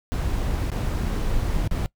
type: noise with dropouts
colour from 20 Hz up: brown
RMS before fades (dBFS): -24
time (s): 0.12-1.86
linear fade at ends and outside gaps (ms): 0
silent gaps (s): 0.701-0.717 / 1.675-1.711
effects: noise-tail reverb RT60 0.1 s tail -21 dB re dry